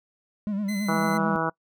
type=tone with vibrato; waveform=triangle; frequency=203.2 Hz; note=G#3; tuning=38 cents flat; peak=-23 dBFS; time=0.47-1.36 s; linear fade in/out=0 ms; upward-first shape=sine; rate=9 Hz; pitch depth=78 cents each way
type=tone; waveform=sawtooth; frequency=2039 Hz; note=C7; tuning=45 cents flat; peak=-31 dBFS; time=0.68-1.18 s; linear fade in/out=10 ms
type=harmonic tone; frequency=162.7 Hz; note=E3; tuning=22 cents flat; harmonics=1 / 2 / 3 / 4 / 5 / 6 / 7 / 8 / 9; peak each=-32 / -32 / -32 / -32 / -32 / -32 / -32 / -32 / -32 dBFS; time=0.88-1.5 s; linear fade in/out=10 ms
effects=noise-tail reverb RT60 0.1 s tail -24 dB re dry